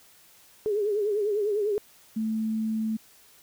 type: tone with vibrato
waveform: sine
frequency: 415.3 Hz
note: G#4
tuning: in tune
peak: -23 dBFS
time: 0.66-1.78 s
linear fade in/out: 0 ms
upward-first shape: triangle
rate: 10 Hz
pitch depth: 100 cents each way
type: tone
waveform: sine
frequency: 220 Hz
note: A3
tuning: in tune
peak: -25 dBFS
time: 2.16-2.97 s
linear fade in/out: 10 ms
effects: white hiss -56 dBFS RMS until 3.42 s